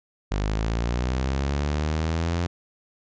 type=linear sweep; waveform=sawtooth; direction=up; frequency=49.06 to 87.31 Hz; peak=-19 dBFS; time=0.31-2.47 s; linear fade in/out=10 ms; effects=resampled to 16000 Hz